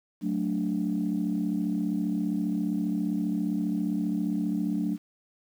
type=chord; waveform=sine; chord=D major; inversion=first; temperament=equal with one note detuned; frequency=185 / 220 / 292.6 Hz; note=F#3 / A3 / D4; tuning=0 / 0 / -6 cents; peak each=-29 dBFS; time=0.21-4.98 s; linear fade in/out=50 ms; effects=tanh soft clip ceiling -18 dBFS + 9-bit